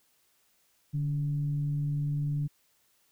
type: tone with frequency modulation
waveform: sine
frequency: 146.2 Hz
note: D3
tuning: 7 cents flat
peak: -27 dBFS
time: 0.93-2.48 s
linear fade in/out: 20 ms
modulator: 136 Hz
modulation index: 0.27
effects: white hiss -69 dBFS RMS until 3.11 s